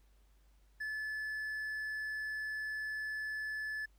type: tone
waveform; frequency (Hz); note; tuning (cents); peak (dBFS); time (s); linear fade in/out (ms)
triangle; 1730; A6; -30; -35; 0.8-3.86; 10
effects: added 50 Hz sine -63 dBFS peak until 3.98 s + pink hiss -75 dBFS RMS until 3.98 s